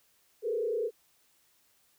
sine tone with frequency modulation, 449.9 Hz, A4, 39 cents sharp, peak -28 dBFS, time 0.42-0.91 s, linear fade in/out 50 ms, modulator 29.9 Hz, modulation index 1.4, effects white hiss -68 dBFS RMS until 1.98 s

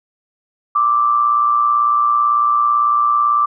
sine tone with amplitude modulation, 1174.7 Hz, D6, in tune, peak -9 dBFS, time 0.75-3.46 s, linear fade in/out 10 ms, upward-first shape sine, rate 118 Hz, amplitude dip 50%, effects none

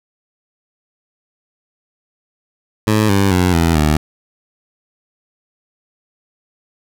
15% pulse tone with pitch steps, 107.7 / 98.76 / 90.56 / 83.05 / 76.16 Hz, A2 / G2 / F#2 / E2 / D#2, -37 / +13 / -37 / +13 / -36 cents, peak -5 dBFS, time 2.87-3.97 s, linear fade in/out 5 ms, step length 220 ms, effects none

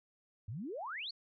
sine exponential sweep, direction up, 93 to 4652 Hz, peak -39 dBFS, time 0.48-1.11 s, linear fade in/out 5 ms, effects none

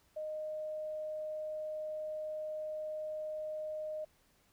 sine tone, 617 Hz, D#5, 15 cents flat, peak -37 dBFS, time 0.16-4.05 s, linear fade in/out 10 ms, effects pink hiss -70 dBFS RMS until 4.52 s

